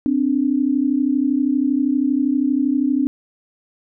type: tone pair together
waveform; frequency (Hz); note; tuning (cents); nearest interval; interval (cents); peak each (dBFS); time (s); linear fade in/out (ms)
sine; 259.3 / 291.9; C4 / D4; -15 / -10; major second; 205; -18; 0.06-3.07; 0
effects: none